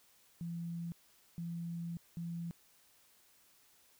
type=tone bursts at uneven times; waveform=sine; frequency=169.5 Hz; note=E3; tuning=49 cents sharp; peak=-38 dBFS; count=3; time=0.41-0.92 / 1.38-1.97 / 2.17-2.51 s; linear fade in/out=0 ms; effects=white hiss -67 dBFS RMS until 3.99 s